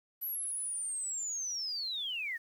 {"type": "linear sweep", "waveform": "sine", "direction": "down", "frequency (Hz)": [11930, 1760], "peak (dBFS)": -34, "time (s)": [0.21, 2.38], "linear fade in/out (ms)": 20, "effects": ["10-bit"]}